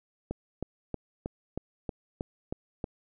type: click train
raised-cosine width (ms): 2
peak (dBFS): -19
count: 9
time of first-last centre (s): 0.31-2.842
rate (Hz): 3.16
effects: none